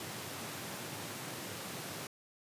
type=high-pass noise; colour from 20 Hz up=pink; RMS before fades=-43 dBFS; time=0-2.07 s; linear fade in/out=2 ms; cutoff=100 Hz; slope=48 dB/octave; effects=resampled to 32000 Hz

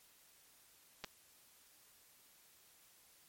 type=clicks; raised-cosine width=0.2 ms; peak=-26 dBFS; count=2; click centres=1.04 / 1.045 s; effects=white hiss -66 dBFS RMS until 3.28 s + MP3 64 kbps

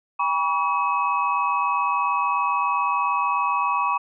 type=tone cluster; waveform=sine; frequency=805 / 972 / 1132 / 2560 Hz; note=G5 / B5 / C#6 / D#7; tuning=+46 / -28 / +36 / +49 cents; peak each=-30 / -24 / -22 / -30 dBFS; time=0.19-3.98 s; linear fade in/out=10 ms; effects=none

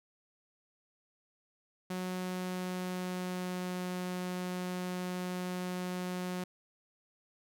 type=tone with pitch glide; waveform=sawtooth; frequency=183.4 to 181.29 Hz; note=F#3 to F#3; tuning=-15 to -35 cents; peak=-31 dBFS; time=1.9-6.44 s; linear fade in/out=5 ms; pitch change=-20 cents; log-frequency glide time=2.01-3.84 s; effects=none

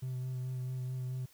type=tone with vibrato; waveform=triangle; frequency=128 Hz; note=C3; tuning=38 cents flat; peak=-32 dBFS; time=0.02-1.26 s; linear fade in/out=10 ms; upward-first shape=sine; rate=4.6 Hz; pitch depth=18 cents each way; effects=tanh soft clip ceiling -29 dBFS + white hiss -63 dBFS RMS until 1.33 s

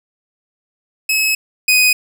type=tone pair in turn; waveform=sawtooth; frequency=2574 / 2499 Hz; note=E7 / D#7; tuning=-42 / +7 cents; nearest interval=minor second; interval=51 cents; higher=first; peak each=-10 / -6 dBFS; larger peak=second; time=1.09-1.35 / 1.68-1.93 s; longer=first; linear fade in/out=5 ms; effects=none

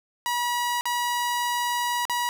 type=tone with dropouts; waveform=sawtooth; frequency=966 Hz; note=B5; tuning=39 cents flat; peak=-20 dBFS; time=0.26-2.29 s; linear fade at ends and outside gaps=0 ms; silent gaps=0.81-0.855 / 2.053-2.097 s; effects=none

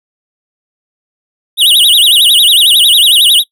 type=tone with vibrato; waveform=square; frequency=3322 Hz; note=G#7; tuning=in tune; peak=-4 dBFS; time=1.57-3.44 s; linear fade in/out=50 ms; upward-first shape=sine; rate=11 Hz; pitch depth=270 cents each way; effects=noise-tail reverb RT60 0.1 s tail -22 dB re dry

